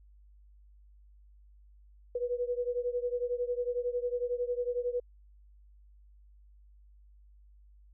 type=beating tone pair; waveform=sine; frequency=484.6 / 495.6 Hz; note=B4 / B4; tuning=-33 / +6 cents; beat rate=11 Hz; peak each=-32 / -34 dBFS; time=2.15-5 s; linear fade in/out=5 ms; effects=added 50 Hz sine -55 dBFS peak until 7.93 s